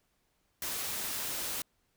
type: noise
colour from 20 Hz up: white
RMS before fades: -36 dBFS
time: 0.62-1.62 s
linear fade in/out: 2 ms
effects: pink hiss -75 dBFS RMS until 1.96 s